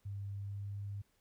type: tone with pitch glide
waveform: sine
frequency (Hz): 99.9 to 100.77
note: G2 to G2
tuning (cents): +33 to +48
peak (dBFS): -39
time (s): 0.05-1.02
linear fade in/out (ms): 10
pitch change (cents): +15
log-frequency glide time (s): 0.31-0.8
effects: pink hiss -75 dBFS RMS until 1.2 s